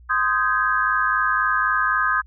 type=chord; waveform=sine; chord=Ab major seventh; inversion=first; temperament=just; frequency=1038.3 / 1245.9 / 1557.4 / 1661.2 Hz; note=C6 / Eb6 / G6 / Ab6; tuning=-14 / +2 / -12 / 0 cents; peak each=-25 / -21 / -23 / -24 dBFS; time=0.09-2.22 s; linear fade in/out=20 ms; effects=added 60 Hz sine -44 dBFS peak until 2.26 s